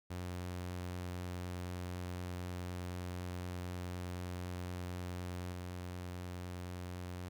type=tone with level steps; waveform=sawtooth; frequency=89.6 Hz; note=F2; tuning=45 cents sharp; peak=-36 / -38 dBFS; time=0.1-7.29 s; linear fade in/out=10 ms; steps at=5.52 s; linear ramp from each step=10 ms; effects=none